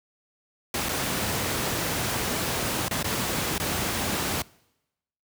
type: noise with dropouts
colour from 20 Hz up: pink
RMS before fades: -27 dBFS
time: 0.74-4.42 s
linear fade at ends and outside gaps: 2 ms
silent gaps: 0.887-0.891 / 2.883-2.91 / 3.028-3.043 / 3.581-3.599 s
effects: noise-tail reverb RT60 0.9 s tail -24 dB re dry + high-pass 80 Hz 12 dB/octave